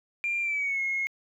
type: tone with pitch glide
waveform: sine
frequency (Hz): 2385 to 2162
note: D7 to C#7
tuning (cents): +26 to -44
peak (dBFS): -25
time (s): 0.24-1.07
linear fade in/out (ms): 0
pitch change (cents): -170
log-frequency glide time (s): 0.41-0.81
effects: tanh soft clip ceiling -21 dBFS + 11-bit